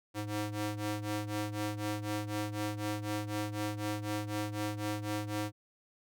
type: ring-modulated tone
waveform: sawtooth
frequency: 210 Hz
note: G#3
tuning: 19 cents sharp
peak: -27 dBFS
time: 0.14-5.52 s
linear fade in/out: 50 ms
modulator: 103 Hz
effects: none